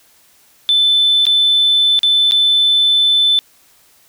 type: tone with dropouts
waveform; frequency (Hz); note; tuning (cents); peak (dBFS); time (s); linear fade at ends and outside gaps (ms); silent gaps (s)
sine; 3520; A7; 0; -8; 0.69-3.39; 0; 1.254-1.267 / 1.991-2.032 / 2.311-2.32
effects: tanh soft clip ceiling -5 dBFS + white hiss -51 dBFS RMS until 4.08 s